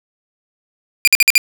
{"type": "tone bursts", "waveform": "sawtooth", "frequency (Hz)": 2400, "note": "D7", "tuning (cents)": 37, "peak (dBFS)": -3, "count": 5, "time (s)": [1.05, 1.379], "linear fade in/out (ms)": 0, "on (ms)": 25, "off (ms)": 51, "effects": []}